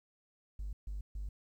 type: tone bursts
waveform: triangle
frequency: 50.1 Hz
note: G1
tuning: 38 cents sharp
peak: -34 dBFS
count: 3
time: 0.59-1.29 s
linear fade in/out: 5 ms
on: 140 ms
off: 140 ms
effects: tanh soft clip ceiling -34 dBFS + 12-bit